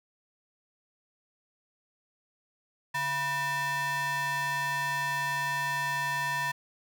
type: ring-modulated tone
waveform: square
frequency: 415.3 Hz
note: G#4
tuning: in tune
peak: -26 dBFS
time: 2.94-6.52 s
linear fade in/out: 10 ms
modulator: 1390 Hz
effects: none